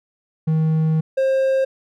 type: tone pair in turn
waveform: triangle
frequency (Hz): 158.3 / 532.5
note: D#3 / C5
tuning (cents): +30 / +30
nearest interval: octave + major sixth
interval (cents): 2100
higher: second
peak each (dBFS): -13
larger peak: neither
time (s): 0.47-1.01 / 1.17-1.65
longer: first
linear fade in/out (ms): 10
effects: none